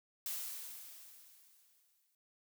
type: noise with exponential decay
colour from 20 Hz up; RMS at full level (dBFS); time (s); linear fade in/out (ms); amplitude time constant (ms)
blue; -39; 0.26-2.15; 1; 410
effects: none